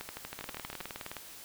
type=two click trains; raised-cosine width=0.3 ms; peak=-23 / -23 dBFS; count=11 / 16; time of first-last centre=0.01-0.81 / 0.39-1.167 s; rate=12.5 / 19.3 Hz; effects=white hiss -49 dBFS RMS until 1.44 s